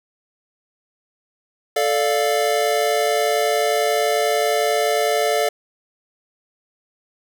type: chord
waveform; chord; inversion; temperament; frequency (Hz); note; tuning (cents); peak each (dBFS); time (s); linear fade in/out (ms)
square; D minor; second; equal; 440 / 587.3 / 698.5; A4 / D5 / F5; 0 / 0 / 0; -22; 1.76-5.49; 5
effects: none